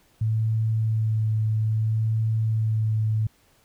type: tone with vibrato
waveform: sine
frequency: 110 Hz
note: A2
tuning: in tune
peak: -20 dBFS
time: 0.21-3.27 s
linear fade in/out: 5 ms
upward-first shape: sine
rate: 0.61 Hz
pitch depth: 15 cents each way
effects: pink hiss -61 dBFS RMS until 3.64 s